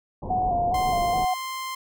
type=low-pass noise; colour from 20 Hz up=pink; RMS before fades=-32 dBFS; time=0.22-1.25 s; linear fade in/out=5 ms; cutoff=990 Hz; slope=96 dB/octave
type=tone with vibrato; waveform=sine; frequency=720 Hz; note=F#5; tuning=47 cents flat; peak=-21 dBFS; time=0.3-1.34 s; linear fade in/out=5 ms; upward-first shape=square; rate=2.4 Hz; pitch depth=42 cents each way
type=tone; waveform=sawtooth; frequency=1046.5 Hz; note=C6; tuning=in tune; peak=-26 dBFS; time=0.74-1.75 s; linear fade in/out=5 ms
effects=none